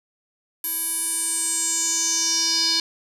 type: tone with band-pass filter sweep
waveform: square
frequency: 329.6 Hz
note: E4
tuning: in tune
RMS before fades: -23 dBFS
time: 0.64-2.8 s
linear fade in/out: 2 ms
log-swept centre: 12000 to 4600 Hz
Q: 6.3
effects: none

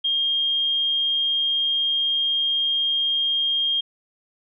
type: tone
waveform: sine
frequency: 3222 Hz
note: G7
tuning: 47 cents sharp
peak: -19 dBFS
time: 0.04-3.81 s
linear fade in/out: 10 ms
effects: none

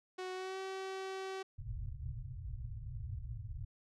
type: tone with pitch glide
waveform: sawtooth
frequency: 370 to 382.2 Hz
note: F#4 to G4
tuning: 0 to -44 cents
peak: -36 dBFS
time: 0.18-1.43 s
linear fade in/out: 10 ms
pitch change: +56 cents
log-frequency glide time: 0.33-0.58 s
type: low-pass noise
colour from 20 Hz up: white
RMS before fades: -43 dBFS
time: 1.58-3.65 s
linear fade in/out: 10 ms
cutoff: 130 Hz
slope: 96 dB/octave
effects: low-pass 6000 Hz 12 dB/octave

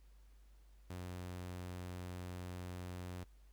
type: tone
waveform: sawtooth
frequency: 90 Hz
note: F#2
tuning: 47 cents flat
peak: -40 dBFS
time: 0.9-3.24 s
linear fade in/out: 5 ms
effects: added 50 Hz sine -59 dBFS peak until 3.52 s + pink hiss -75 dBFS RMS until 3.52 s

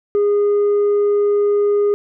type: tone with tanh clipping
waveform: sine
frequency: 410.3 Hz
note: G#4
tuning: 21 cents flat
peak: -13 dBFS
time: 0.15-1.94 s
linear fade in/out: 0 ms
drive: 2 dB
effects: none

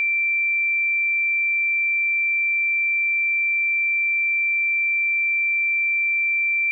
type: tone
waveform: sine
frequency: 2349 Hz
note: D7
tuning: in tune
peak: -18 dBFS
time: 0-6.71 s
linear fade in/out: 0 ms
effects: none

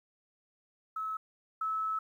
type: tone pair in turn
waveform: sine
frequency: 1296 / 1300.6 Hz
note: E6 / E6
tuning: -30 / -24 cents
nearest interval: unison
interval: 6 cents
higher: second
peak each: -33 / -30 dBFS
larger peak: second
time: 0.96-1.17 / 1.61-1.99 s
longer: second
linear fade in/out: 5 ms
effects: 11-bit

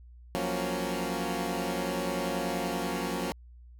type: chord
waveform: 15% pulse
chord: Gb major seventh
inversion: third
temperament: equal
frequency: 174.61 / 185 / 233.1 / 277.2 Hz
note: F3 / Gb3 / Bb3 / Db4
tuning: 0 / 0 / 0 / 0 cents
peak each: -29 dBFS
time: 0.35-3.32 s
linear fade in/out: 0 ms
effects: added 60 Hz sine -48 dBFS peak until 3.79 s

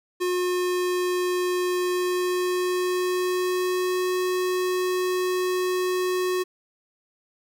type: tone with pitch glide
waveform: square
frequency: 360 to 366.1 Hz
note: F#4 to F#4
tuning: -47 to -18 cents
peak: -23 dBFS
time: 0.2-6.44 s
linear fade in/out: 20 ms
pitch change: +29 cents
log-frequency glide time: 1.69-4.12 s
effects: 10-bit

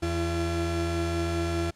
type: tone pair together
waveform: 35% pulse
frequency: 83.61 / 339.5 Hz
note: E2 / F4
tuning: +25 / -49 cents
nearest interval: 2 octaves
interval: 2426 cents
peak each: -27 dBFS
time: 0.02-1.71 s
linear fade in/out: 10 ms
effects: pink hiss -62 dBFS RMS until 1.75 s + low-pass 9000 Hz 12 dB/octave

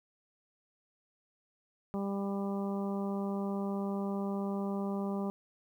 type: harmonic tone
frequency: 198.3 Hz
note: G3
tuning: 20 cents sharp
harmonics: 1 / 2 / 3 / 4 / 5 / 6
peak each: -33 / -39 / -43 / -45 / -47 / -49 dBFS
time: 1.94-5.3 s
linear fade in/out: 0 ms
effects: 11-bit

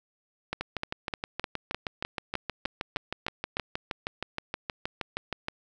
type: two click trains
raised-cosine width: 0.3 ms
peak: -15 / -14 dBFS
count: 32 / 11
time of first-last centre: 0.61-5.484 / 0.53-3.57 s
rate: 6.36 / 3.29 Hz
effects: none

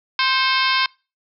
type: harmonic tone with a mistuned harmonic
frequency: 523.3 Hz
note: C5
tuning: in tune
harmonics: 2 / 3 / 4 / 5 / 6 / 7 / 8 / 9 / 10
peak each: -21 / -23 / -24 / -25 / -26 / -26 / -27 / -28 / -28 dBFS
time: 0.19-0.86 s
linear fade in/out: 2 ms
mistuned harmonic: 4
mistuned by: +61 cents
effects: noise-tail reverb RT60 0.3 s tail -24 dB re dry

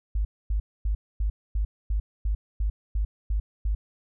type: tone bursts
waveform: sine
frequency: 51.91 Hz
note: G#1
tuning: in tune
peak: -22 dBFS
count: 11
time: 0.15-3.75 s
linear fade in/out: 5 ms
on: 100 ms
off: 250 ms
effects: none

